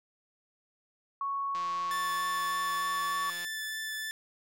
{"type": "tone with pitch glide", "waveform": "sine", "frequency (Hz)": [1108.7, 1126.1], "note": ["C#6", "C#6"], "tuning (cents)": [0, 27], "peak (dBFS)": -30, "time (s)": [1.21, 3.3], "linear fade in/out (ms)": 2, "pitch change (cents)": 27, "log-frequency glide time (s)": [2.31, 3.13]}
{"type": "click train", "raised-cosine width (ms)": 0.2, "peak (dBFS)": -28, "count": 331, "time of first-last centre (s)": [1.55, 3.447], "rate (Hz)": 174}
{"type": "tone with vibrato", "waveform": "sawtooth", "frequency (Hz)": 1753, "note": "A6", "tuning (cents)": -7, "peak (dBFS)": -31, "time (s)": [1.91, 4.11], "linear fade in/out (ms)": 0, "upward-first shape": "triangle", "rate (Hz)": 3.3, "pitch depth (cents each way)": 10}
{"effects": []}